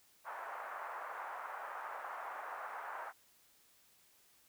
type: band-pass noise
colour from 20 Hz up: pink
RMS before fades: -45 dBFS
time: 0.24-3.13 s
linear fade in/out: 50 ms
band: 740 to 1500 Hz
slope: 24 dB/octave
effects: white hiss -68 dBFS RMS until 4.48 s